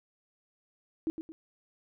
sine tone with echo, 321.4 Hz, E4, 44 cents flat, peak -27 dBFS, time 1.07-1.1 s, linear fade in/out 0 ms, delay 110 ms, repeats 2, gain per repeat -8 dB, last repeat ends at 1.32 s, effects none

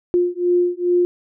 sine beating tone pair, 352.7 / 355.1 Hz, F4 / F4, +17 / +29 cents, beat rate 2.4 Hz, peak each -18 dBFS, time 0.14-1.05 s, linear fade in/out 0 ms, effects none

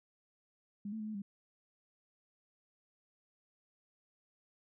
sine tone with pitch steps, 203.7 / 220.6 / 213.9 / 216.1 / 199.7 Hz, G#3 / A3 / A3 / A3 / G3, -33 / +5 / -49 / -31 / +32 cents, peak -38 dBFS, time 0.85-1.22 s, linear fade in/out 5 ms, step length 74 ms, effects none

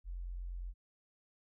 sine tone, 44.21 Hz, F1, 22 cents sharp, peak -39 dBFS, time 0.04-0.74 s, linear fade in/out 50 ms, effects none

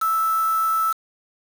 sine tone with quantisation, 1316 Hz, E6, 3 cents flat, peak -18 dBFS, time 0.01-0.93 s, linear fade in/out 10 ms, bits 5, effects none

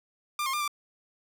sawtooth tone with pitch steps, 1194 / 1070 / 1198 / 1175 Hz, D6 / C6 / D6 / D6, +28 / +38 / +34 / +1 cents, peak -24 dBFS, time 0.39-0.678 s, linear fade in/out 2 ms, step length 72 ms, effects none

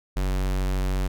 square tone, 46.99 Hz, F#1, 28 cents sharp, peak -23 dBFS, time 0.16-1.08 s, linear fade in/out 10 ms, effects none

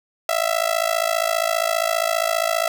sawtooth tone with amplitude modulation, 662 Hz, E5, 7 cents sharp, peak -11 dBFS, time 0.29-2.68 s, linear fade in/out 2 ms, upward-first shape sine, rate 55 Hz, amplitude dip 95%, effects none

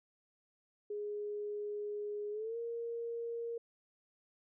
sine tone with pitch glide, 415.3 to 466.2 Hz, G#4 to A#4, 0 to 0 cents, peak -37 dBFS, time 0.9-3.58 s, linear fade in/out 5 ms, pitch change +200 cents, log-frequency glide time 2.31-2.57 s, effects none

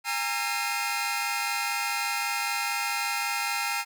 sawtooth tone cluster, 814 / 919 / 1356 / 2112 / 2486 Hz, G#5 / A#5 / E6 / C7 / D#7, -35 / -25 / +49 / +16 / -2 cents, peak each -30 dBFS, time 0.04-3.85 s, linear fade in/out 50 ms, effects none

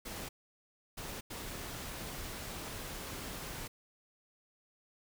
pink noise bursts at uneven times, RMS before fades -43 dBFS, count 3, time 0.05-0.29 / 0.97-1.21 / 1.3-3.68 s, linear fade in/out 10 ms, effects none

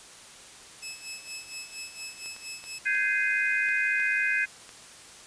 15% pulse tone with tremolo, 2600 Hz, E7, 24 cents flat, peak -28 dBFS, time 0.82-2.79 s, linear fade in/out 10 ms, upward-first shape sine, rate 4.3 Hz, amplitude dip 75%
clicks, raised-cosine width 0.2 ms, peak -28 dBFS, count 7, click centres 2.26 / 2.364 / 2.64 / 2.95 / 3.688 / 4 / 4.692 s
sine chord, Ab major seventh, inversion third, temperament just, 1557.4 / 1661.2 / 2077 / 2492 Hz, G6 / Ab6 / C7 / Eb7, -12 / 0 / -13 / +2 cents, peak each -29 dBFS, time 2.85-4.46 s, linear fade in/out 20 ms
effects white hiss -48 dBFS RMS until 5.26 s + resampled to 22050 Hz

